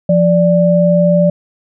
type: tone pair together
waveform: sine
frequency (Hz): 174.05 / 587.3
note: F3 / D5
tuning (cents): -6 / 0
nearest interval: octave + major sixth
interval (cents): 2106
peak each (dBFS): -10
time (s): 0.09-1.3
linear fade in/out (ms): 5
effects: none